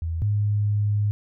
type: tone pair in turn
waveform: sine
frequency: 82.41 / 103.83 Hz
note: E2 / G#2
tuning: 0 / 0 cents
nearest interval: major third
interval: 400 cents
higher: second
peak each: -24 / -19 dBFS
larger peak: second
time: 0.02-0.22 / 0.22-1.11 s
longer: second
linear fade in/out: 0 ms
effects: none